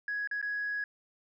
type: tone with dropouts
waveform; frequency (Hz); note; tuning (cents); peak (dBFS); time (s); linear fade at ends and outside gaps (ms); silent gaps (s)
sine; 1668; G#6; +7; -30; 0.08-0.84; 2; 0.274-0.312 / 0.415-0.426
effects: tanh soft clip ceiling -27 dBFS